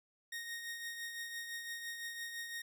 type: tone with tremolo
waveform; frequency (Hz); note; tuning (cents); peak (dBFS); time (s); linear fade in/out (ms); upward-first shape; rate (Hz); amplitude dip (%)
sawtooth; 1861; A#6; -3; -36; 0.32-2.62; 5; triangle; 5.9; 50
effects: none